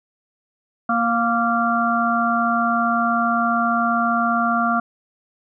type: harmonic tone with a mistuned harmonic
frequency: 233.7 Hz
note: A#3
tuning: 5 cents sharp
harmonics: 1 / 3 / 5 / 6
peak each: -22 / -22 / -22 / -22 dBFS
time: 0.89-4.8 s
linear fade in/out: 5 ms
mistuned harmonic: 6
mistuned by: -23 cents
effects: none